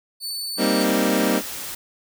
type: tone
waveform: sawtooth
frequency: 4492 Hz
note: C#8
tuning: 22 cents sharp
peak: -24 dBFS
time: 0.2-0.86 s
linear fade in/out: 50 ms
type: chord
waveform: 25% pulse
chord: C minor seventh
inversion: second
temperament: equal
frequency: 196 / 233.1 / 261.6 / 311.1 Hz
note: G3 / Bb3 / C4 / Eb4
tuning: 0 / 0 / 0 / 0 cents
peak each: -20 dBFS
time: 0.57-1.42 s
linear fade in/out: 50 ms
type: noise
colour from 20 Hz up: white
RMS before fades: -32 dBFS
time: 0.8-1.75 s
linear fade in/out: 5 ms
effects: none